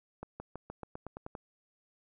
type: accelerating click train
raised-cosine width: 1 ms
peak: -27 dBFS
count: 10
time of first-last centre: 0.23-1.352 s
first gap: 170 ms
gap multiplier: 0.92
effects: none